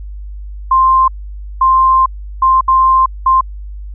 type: tone bursts at uneven times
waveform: sine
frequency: 1049 Hz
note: C6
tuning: 4 cents sharp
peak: -6 dBFS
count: 5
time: 0.71-1.08 / 1.61-2.06 / 2.42-2.61 / 2.68-3.06 / 3.26-3.41 s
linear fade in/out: 5 ms
effects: added 50 Hz sine -24 dBFS peak until 3.94 s